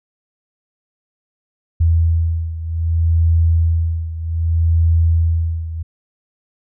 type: beating tone pair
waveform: sine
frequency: 82.4 / 83.04 Hz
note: E2 / E2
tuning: 0 / +13 cents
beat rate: 0.64 Hz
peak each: -14 / -18 dBFS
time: 1.8-5.83 s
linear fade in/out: 10 ms
effects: none